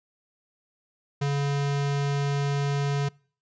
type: tone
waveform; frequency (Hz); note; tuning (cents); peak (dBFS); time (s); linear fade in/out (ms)
square; 141.6; C#3; +37; -24; 1.21-3.09; 10
effects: noise-tail reverb RT60 0.5 s tail -26 dB re dry + resampled to 16000 Hz